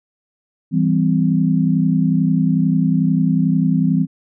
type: chord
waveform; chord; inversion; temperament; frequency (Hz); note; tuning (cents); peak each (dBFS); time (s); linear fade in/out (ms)
sine; C major; first; equal with one note detuned; 164.81 / 196 / 258.3; E3 / G3 / C4; 0 / 0 / -22; -16 / -18 / -18; 0.71-4.07; 50
effects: none